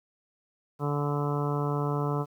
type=harmonic tone; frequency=145.2 Hz; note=D3; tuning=19 cents flat; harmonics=1 / 2 / 3 / 4 / 5 / 6 / 7 / 8 / 9; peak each=-28 / -35 / -33 / -40 / -39 / -42 / -37 / -42 / -39 dBFS; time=0.79-2.26 s; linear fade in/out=50 ms; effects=10-bit

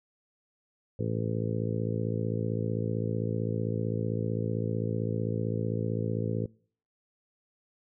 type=harmonic tone; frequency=55.6 Hz; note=A1; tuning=19 cents sharp; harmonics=2 / 3 / 4 / 5 / 6 / 7 / 8 / 9; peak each=-31 / -35 / -37 / -40 / -41 / -40 / -37 / -39 dBFS; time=0.99-6.46 s; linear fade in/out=5 ms; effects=noise-tail reverb RT60 0.5 s tail -24 dB re dry

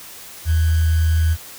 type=tone with sample-and-hold; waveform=sine; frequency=80.5 Hz; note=E2; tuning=41 cents flat; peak=-13 dBFS; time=0.45-1.37 s; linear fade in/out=50 ms; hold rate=1575 Hz; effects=white hiss -38 dBFS RMS until 1.58 s

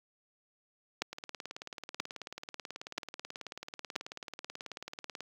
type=two click trains; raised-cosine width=0.2 ms; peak=-24 / -14 dBFS; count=76 / 4; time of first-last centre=1.13-5.206 / 1.02-3.961 s; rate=18.4 / 1.02 Hz; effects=high-pass 200 Hz 12 dB/octave + 9-bit

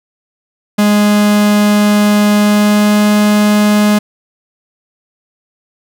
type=tone with pitch glide; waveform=45% pulse; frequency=207.8 to 209 Hz; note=G#3 to G#3; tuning=+1 to +11 cents; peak=-7 dBFS; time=0.78-3.99 s; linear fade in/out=10 ms; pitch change=+10 cents; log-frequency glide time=2.38-3.04 s; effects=none

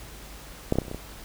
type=clicks; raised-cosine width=2 ms; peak=-8 / -16 / -7 / -24 / -30 / -24 / -20 / -21 dBFS; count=8; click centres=0.724 / 0.756 / 0.786 / 0.818 / 0.851 / 0.882 / 0.914 / 0.946 s; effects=added 50 Hz sine -45 dBFS peak until 1.24 s + pink hiss -45 dBFS RMS until 1.24 s

